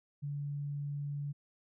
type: tone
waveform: sine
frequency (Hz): 143.8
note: D3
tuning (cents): -36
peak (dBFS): -35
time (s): 0.22-1.33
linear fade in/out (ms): 20
effects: none